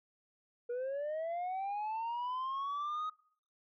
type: linear sweep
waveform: sine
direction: up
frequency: 473.7 to 1262 Hz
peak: -32 dBFS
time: 0.69-3.1 s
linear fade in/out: 10 ms
effects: noise-tail reverb RT60 0.6 s tail -26 dB re dry + tanh soft clip ceiling -34 dBFS